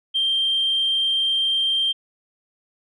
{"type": "tone", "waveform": "sine", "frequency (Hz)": 3166, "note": "G7", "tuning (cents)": 17, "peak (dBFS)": -17, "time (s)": [0.14, 1.93], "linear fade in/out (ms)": 20, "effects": ["tanh soft clip ceiling -13 dBFS"]}